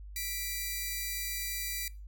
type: tone pair together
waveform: 5% pulse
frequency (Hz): 1971.8 / 2342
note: B6 / D7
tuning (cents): -3 / -5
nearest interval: minor third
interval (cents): 298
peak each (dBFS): -27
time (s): 0.16-1.88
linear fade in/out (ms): 2
effects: noise-tail reverb RT60 0.3 s tail -21 dB re dry + added 50 Hz sine -43 dBFS peak until 2.07 s